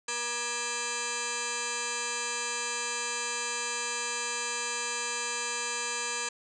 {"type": "tone with frequency modulation", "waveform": "sine", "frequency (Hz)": 2628, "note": "E7", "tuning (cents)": -6, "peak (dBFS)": -30, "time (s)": [0.08, 6.29], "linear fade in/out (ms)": 5, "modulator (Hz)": 716, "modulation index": 7.4, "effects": []}